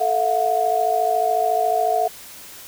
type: tone cluster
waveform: sine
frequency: 439.4 / 670 / 724 Hz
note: A4 / E5 / F#5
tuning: -2 / +28 / -38 cents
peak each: -25 / -21 / -19 dBFS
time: 0-2.08 s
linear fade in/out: 10 ms
effects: white hiss -40 dBFS RMS until 2.67 s